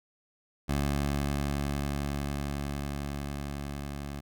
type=tone with level ramp; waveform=15% pulse; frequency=71 Hz; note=C#2; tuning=42 cents sharp; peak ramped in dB=-20 to -30 dBFS; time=0.68-4.21 s; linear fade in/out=20 ms; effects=none